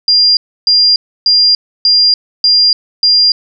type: tone bursts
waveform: sine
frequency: 4800 Hz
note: D8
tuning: 37 cents sharp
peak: -5 dBFS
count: 6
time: 0.08-3.32 s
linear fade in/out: 2 ms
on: 290 ms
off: 300 ms
effects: none